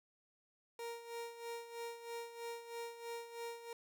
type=tone with tremolo; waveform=30% pulse; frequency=467.2 Hz; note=A#4; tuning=4 cents sharp; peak=-39 dBFS; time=0.79-3.73 s; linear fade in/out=2 ms; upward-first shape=sine; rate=3.1 Hz; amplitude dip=70%; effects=none